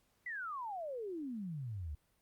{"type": "exponential sweep", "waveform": "sine", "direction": "down", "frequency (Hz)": [2024, 69.3], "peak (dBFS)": -39, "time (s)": [0.26, 1.95], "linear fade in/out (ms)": 5, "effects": ["pink hiss -75 dBFS RMS until 2.21 s", "Opus 48 kbps"]}